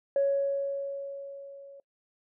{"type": "tone with level ramp", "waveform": "sine", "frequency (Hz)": 556, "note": "C#5", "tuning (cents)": 5, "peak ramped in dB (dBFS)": [-20, -46], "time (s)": [0.16, 1.8], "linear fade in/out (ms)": 2, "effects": ["noise-tail reverb RT60 0.1 s tail -23 dB re dry", "tanh soft clip ceiling -18 dBFS"]}